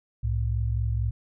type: tone pair together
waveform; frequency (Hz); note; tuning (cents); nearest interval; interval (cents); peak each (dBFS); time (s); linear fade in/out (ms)
sine; 65 / 109.32; C2 / A2; -11 / -11; major sixth; 900; -26 / -26; 0.23-1.11; 10
effects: none